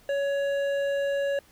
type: tone with hard clipping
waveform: triangle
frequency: 560 Hz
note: C#5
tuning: 18 cents sharp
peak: -26 dBFS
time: 0.09-1.39 s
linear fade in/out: 2 ms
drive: 13 dB
effects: pink hiss -58 dBFS RMS until 1.51 s